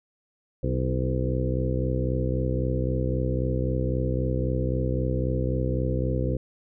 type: harmonic tone with a mistuned harmonic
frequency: 63.8 Hz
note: C2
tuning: 43 cents flat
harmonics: 1 / 2 / 3 / 4 / 5 / 6 / 7 / 8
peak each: -28 / -27 / -34 / -34 / -34 / -37 / -35 / -32 dBFS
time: 0.63-6.37 s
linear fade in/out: 5 ms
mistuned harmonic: 5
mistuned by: +29 cents
effects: none